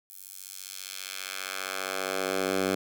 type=tone with high-pass filter sweep; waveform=10% pulse; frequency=95 Hz; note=F#2; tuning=46 cents sharp; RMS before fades=-33 dBFS; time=0.1-2.75 s; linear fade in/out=0 ms; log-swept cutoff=12000 to 220 Hz; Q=0.75; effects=none